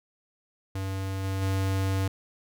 square tone with level steps, 96.2 Hz, G2, 32 cents flat, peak -30 / -28 / -25 dBFS, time 0.75-2.08 s, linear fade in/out 5 ms, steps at 1.23 / 1.41 s, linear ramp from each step 20 ms, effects none

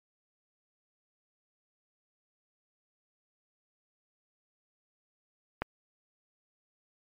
click, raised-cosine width 0.5 ms, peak -15 dBFS, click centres 5.62 s, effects MP3 64 kbps

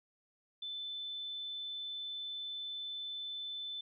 sine tone, 3520 Hz, A7, in tune, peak -39 dBFS, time 0.62-3.81 s, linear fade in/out 5 ms, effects none

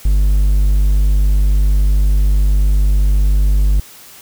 triangle tone, 50 Hz, G1, 35 cents sharp, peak -7 dBFS, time 0.05-3.8 s, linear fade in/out 5 ms, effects white hiss -39 dBFS RMS until 4.21 s

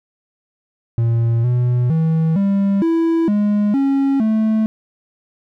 triangle tone with pitch steps, 116 / 123 / 161.2 / 198 / 330.1 / 207.1 / 274.3 / 218.7 Hz, A#2 / B2 / E3 / G3 / E4 / G#3 / C#4 / A3, -8 / -7 / -38 / +18 / +2 / -5 / -18 / -10 cents, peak -11 dBFS, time 0.98-4.66 s, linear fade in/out 0 ms, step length 460 ms, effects none

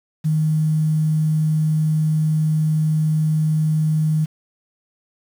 sine tone, 155.56 Hz, D#3, in tune, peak -15 dBFS, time 0.24-4.26 s, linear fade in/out 20 ms, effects 7-bit

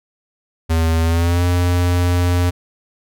square tone with pitch glide, 81.6 to 88.47 Hz, E2 to F2, -17 to +23 cents, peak -14 dBFS, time 0.69-2.51 s, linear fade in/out 20 ms, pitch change +140 cents, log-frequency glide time 1.02-1.44 s, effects none

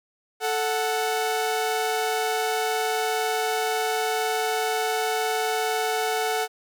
sawtooth tone pair together, 439.6 / 740 Hz, A4 / F#5, -2 / 0 cents, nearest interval major sixth, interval 902 cents, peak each -22 dBFS, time 0.4-6.48 s, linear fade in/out 50 ms, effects none

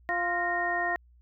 harmonic tone with a mistuned harmonic, 349.2 Hz, F4, in tune, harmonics 1 / 2 / 3 / 4 / 5, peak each -37 / -30 / -36 / -40 / -29 dBFS, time 0.09-0.96 s, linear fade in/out 0 ms, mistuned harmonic 5, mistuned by +100 cents, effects added 60 Hz sine -55 dBFS peak until 1.21 s

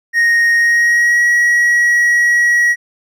triangle tone with pitch glide, 1864.7 to 1912.7 Hz, A#6 to A#6, 0 to +44 cents, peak -7 dBFS, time 0.13-2.76 s, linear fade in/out 50 ms, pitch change +44 cents, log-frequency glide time 0.56-1.22 s, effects none

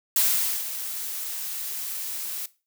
blue noise with ADSR envelope, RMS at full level -20 dBFS, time 0.16-2.46 s, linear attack 3 ms, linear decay 480 ms, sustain -12 dB, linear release 5 ms, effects noise-tail reverb RT60 0.3 s tail -18 dB re dry

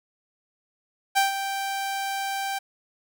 sawtooth tone with ADSR envelope, 784 Hz, G5, in tune, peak -13 dBFS, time 1.15-2.59 s, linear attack 24 ms, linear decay 140 ms, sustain -10 dB, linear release 11 ms, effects none

